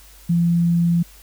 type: tone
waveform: sine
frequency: 170.7 Hz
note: F3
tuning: 39 cents flat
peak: -14 dBFS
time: 0.29-1.03 s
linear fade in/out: 10 ms
effects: added 50 Hz sine -46 dBFS peak until 1.22 s + white hiss -48 dBFS RMS until 1.22 s